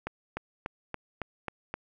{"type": "accelerating click train", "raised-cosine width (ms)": 0.5, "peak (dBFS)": -18, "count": 7, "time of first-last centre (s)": [0.07, 1.74], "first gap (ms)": 300, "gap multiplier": 0.97, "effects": []}